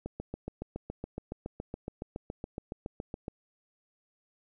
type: click train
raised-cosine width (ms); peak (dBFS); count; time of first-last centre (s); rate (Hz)
2; -23; 24; 0.06-3.281; 7.14
effects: none